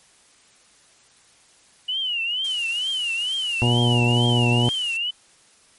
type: tone with vibrato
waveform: sine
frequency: 2924 Hz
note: F#7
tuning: 21 cents flat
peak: -22 dBFS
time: 1.88-5.11 s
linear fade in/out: 10 ms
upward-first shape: triangle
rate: 2.2 Hz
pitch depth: 170 cents each way
type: noise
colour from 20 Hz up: blue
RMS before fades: -36 dBFS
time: 2.44-4.97 s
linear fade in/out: 5 ms
type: harmonic tone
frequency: 120.4 Hz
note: B2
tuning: 44 cents flat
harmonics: 1 / 2 / 3 / 4 / 5 / 6 / 7 / 8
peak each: -18 / -23 / -27 / -31 / -34 / -31 / -32 / -35 dBFS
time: 3.62-4.69 s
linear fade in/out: 0 ms
effects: white hiss -55 dBFS RMS until 5.78 s + MP3 48 kbps